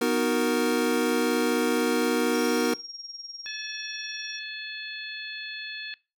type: chord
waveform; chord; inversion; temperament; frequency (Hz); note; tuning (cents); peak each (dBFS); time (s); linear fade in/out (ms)
square; B major seventh; none; equal; 246.9 / 311.1 / 370 / 466.2; B3 / D#4 / F#4 / A#4; 0 / 0 / 0 / 0; -28 / -30 / -30 / -27; 0.01-2.74; 5
type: tone with tremolo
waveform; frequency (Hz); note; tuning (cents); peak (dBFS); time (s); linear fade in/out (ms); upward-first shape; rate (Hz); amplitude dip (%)
sine; 5580; F8; -2; -35; 2.34-4.39; 2; sine; 20; 70
type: harmonic tone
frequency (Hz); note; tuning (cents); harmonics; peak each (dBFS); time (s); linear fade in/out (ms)
862; A5; -36; 2 / 3 / 4 / 5; -37 / -39 / -40 / -41; 3.46-5.94; 0
effects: noise-tail reverb RT60 0.3 s tail -22 dB re dry